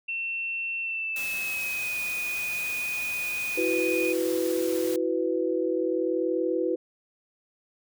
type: tone with pitch glide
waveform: sine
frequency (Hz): 2700 to 2476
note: E7 to D#7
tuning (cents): +41 to -9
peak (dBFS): -28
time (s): 0.08-4.13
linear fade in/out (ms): 10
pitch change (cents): -150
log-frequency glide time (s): 0.82-1.98
type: noise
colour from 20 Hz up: white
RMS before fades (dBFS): -38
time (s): 1.16-4.96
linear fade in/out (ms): 2
type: chord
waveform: sine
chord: E suspended second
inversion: none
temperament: equal with one note detuned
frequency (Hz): 329.6 / 370 / 496.7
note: E4 / F#4 / B4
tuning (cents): 0 / 0 / +10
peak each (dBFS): -28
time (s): 3.57-6.76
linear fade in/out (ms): 10
effects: none